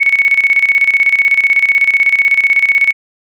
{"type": "tone with tremolo", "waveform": "sine", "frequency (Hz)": 2217, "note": "C#7", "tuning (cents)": 0, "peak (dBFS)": -5, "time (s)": [0, 2.93], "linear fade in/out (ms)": 20, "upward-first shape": "square", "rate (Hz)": 16, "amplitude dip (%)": 70, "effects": []}